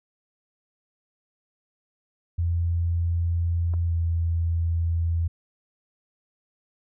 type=tone with pitch glide; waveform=sine; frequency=85.1 to 83.73 Hz; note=F2 to E2; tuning=-44 to +28 cents; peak=-21 dBFS; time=2.38-5.28 s; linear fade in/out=10 ms; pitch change=-28 cents; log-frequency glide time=3.87-3.92 s
type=clicks; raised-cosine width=1 ms; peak=-30 dBFS; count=2; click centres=3.737 / 3.74 s
effects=none